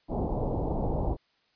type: low-pass noise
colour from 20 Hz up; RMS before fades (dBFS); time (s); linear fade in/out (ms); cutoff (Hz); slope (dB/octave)
pink; -29; 0.08-1.17; 50; 880; 48
effects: white hiss -69 dBFS RMS until 1.55 s + resampled to 11025 Hz